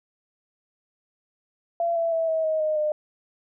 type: tone with pitch steps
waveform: sine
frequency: 680 / 667.2 / 654.6 / 642.2 / 630.1 / 618.2 / 606.5 Hz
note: F5 / E5 / E5 / E5 / D#5 / D#5 / D#5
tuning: -46 / +21 / -12 / -45 / +22 / -11 / -44 cents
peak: -21 dBFS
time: 1.8-2.92 s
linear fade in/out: 2 ms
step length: 160 ms
effects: none